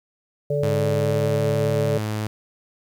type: harmonic tone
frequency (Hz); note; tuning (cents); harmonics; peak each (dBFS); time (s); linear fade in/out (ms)
145.1; D3; -21; 1 / 3 / 4; -24 / -24 / -24; 0.5-1.98; 5
type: tone with pitch glide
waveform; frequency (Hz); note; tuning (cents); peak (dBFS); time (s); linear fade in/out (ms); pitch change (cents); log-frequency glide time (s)
sawtooth; 103.83 to 107.24; G#2 to A2; 0 to -44; -20; 0.63-2.27; 0; +56; 0.92-1.44
effects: 9-bit